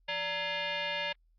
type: tone with frequency modulation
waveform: sine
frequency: 581 Hz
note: D5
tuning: 19 cents flat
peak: -31 dBFS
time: 0.08-1.13 s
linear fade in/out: 10 ms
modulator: 753 Hz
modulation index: 4
effects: added 41 Hz sine -64 dBFS peak until 1.38 s + Opus 48 kbps